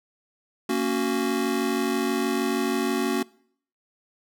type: chord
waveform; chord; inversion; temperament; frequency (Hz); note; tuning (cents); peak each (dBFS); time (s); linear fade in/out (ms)
square; F# major; first; just; 231.2 / 277.5 / 370; A#3 / C#4 / F#4; -14 / +2 / 0; -28 / -28 / -27; 0.69-3.23; 5
effects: noise-tail reverb RT60 0.6 s tail -23 dB re dry